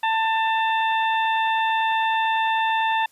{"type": "harmonic tone", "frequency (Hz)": 891, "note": "A5", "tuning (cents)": 22, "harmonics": [1, 2, 3, 4], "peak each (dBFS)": [-20, -26, -30, -32], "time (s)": [0.03, 3.06], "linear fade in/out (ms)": 5, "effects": ["white hiss -59 dBFS RMS until 3.11 s", "resampled to 32000 Hz"]}